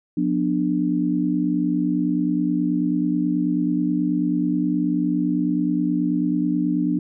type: chord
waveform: sine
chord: B diminished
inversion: second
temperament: just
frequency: 177.8 / 246.9 / 296.3 Hz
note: F3 / B3 / D4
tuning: +31 / 0 / +15 cents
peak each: -24 / -24 / -21 dBFS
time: 0.17-6.99 s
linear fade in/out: 5 ms
effects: none